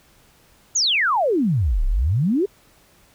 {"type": "exponential two-way sweep", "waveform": "sine", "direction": "down then up", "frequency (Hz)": [7070, 30.49, 425.6], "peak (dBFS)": -16, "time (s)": [0.75, 2.46], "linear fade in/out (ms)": 10, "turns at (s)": 1.85, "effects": ["pink hiss -55 dBFS RMS until 3.14 s"]}